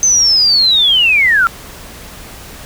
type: linear sweep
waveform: sine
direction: down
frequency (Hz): 6250 to 1318.5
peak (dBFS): -7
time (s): 0.03-1.47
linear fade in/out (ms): 0
effects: added 60 Hz sine -40 dBFS peak until 2.65 s + pink hiss -33 dBFS RMS until 2.65 s